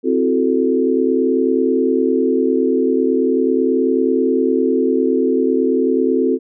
sine chord, F# half-diminished seventh, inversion second, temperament equal, 261.6 / 329.6 / 370 / 440 Hz, C4 / E4 / F#4 / A4, 0 / 0 / 0 / 0 cents, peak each -17 / -22 / -18 / -18 dBFS, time 0.03-6.39 s, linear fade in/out 50 ms, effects none

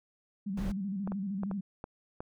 sine tone with vibrato, 196 Hz, G3, in tune, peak -32 dBFS, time 0.46-1.61 s, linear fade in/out 10 ms, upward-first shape square, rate 13 Hz, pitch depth 76 cents each way
brown noise, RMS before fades -36 dBFS, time 0.57-0.72 s, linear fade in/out 5 ms
clicks, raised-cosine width 1 ms, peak -25 dBFS, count 6, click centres 1.075 / 1.12 / 1.434 / 1.513 / 1.841 / 2.205 s
effects none

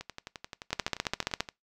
two click trains, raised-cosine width 0.2 ms, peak -10 / -22 dBFS, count 11 / 18, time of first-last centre 0.73-1.406 / 0.01-1.488 s, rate 14.8 / 11.5 Hz, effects noise-tail reverb RT60 0.2 s tail -22 dB re dry

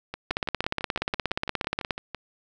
two click trains, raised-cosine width 0.3 ms, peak -9 / -17 dBFS, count 28 / 13, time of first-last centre 0.31-1.908 / 0.14-2.147 s, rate 16.9 / 5.98 Hz, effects none

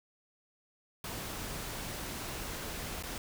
pink noise with dropouts, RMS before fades -40 dBFS, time 1.04-3.18 s, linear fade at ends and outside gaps 2 ms, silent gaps 3.026-3.035 s, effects none

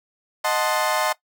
30% pulse chord, D# diminished seventh, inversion none, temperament equal, 622.3 / 740 / 880 / 1046.5 Hz, D#5 / F#5 / A5 / C6, 0 / 0 / 0 / 0 cents, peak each -22 / -24 / -23 / -23 dBFS, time 0.44-1.13 s, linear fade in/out 10 ms, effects noise-tail reverb RT60 0.1 s tail -18 dB re dry

